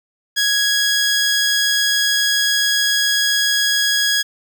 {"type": "tone", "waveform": "15% pulse", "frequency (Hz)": 1661.2, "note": "G#6", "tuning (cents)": 0, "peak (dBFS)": -8, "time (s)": [0.36, 4.23], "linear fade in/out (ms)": 20, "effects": []}